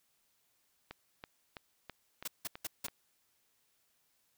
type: click train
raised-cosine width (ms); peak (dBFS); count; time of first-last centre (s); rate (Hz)
0.3; -28; 7; 0.91-2.884; 3.04
type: noise bursts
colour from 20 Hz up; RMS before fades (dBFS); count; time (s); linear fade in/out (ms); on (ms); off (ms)
white; -38; 4; 2.25-2.868; 5; 27; 170
effects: white hiss -75 dBFS RMS until 4.37 s